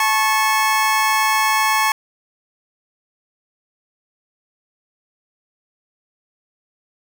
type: tone pair together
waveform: 25% pulse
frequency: 870 / 1097.9 Hz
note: A5 / C#6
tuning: -20 / -17 cents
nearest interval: major third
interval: 403 cents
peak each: -14 dBFS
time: 0-1.92 s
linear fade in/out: 2 ms
effects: none